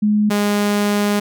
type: tone pair in turn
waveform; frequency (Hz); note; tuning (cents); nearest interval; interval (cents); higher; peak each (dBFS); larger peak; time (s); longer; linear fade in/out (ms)
sine / sawtooth; 210 / 205.7; G#3 / G#3; +19 / -16; unison; 35; first; -12 / -11; second; 0.02-0.3 / 0.3-1.2; second; 10
effects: none